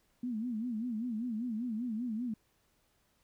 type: tone with vibrato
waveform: sine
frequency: 231.4 Hz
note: A#3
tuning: 13 cents flat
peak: -33 dBFS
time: 0.23-2.34 s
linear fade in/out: 5 ms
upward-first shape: sine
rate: 5.1 Hz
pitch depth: 150 cents each way
effects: pink hiss -73 dBFS RMS until 3.23 s